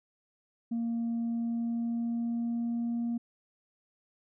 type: tone with pitch glide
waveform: sine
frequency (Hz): 232.2 to 235.2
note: A#3 to A#3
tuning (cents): -7 to +16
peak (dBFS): -27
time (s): 0.71-3.18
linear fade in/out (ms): 10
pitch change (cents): +23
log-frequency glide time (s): 1.16-3.03
effects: tanh soft clip ceiling -27 dBFS